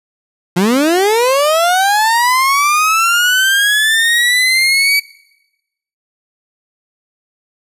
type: linear sweep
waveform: 30% pulse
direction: up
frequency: 168.1 to 2291 Hz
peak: -7 dBFS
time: 0.56-5 s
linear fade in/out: 10 ms
effects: noise-tail reverb RT60 1.0 s tail -23 dB re dry + resampled to 32000 Hz